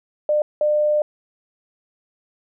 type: tone bursts at uneven times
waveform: sine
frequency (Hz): 600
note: D5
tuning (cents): +37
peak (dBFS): -15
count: 2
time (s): 0.29-0.42 / 0.61-1.02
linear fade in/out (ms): 2
effects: none